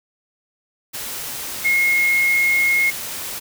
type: tone in noise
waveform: sine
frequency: 2156 Hz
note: C#7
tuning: 49 cents flat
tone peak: -14 dBFS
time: 1.64-2.91 s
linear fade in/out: 20 ms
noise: white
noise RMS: -29 dBFS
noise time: 0.93-3.4 s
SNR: +12 dB
effects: none